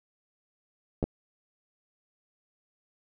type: clicks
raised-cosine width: 2 ms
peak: -15 dBFS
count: 2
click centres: 1.028 / 1.04 s
effects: none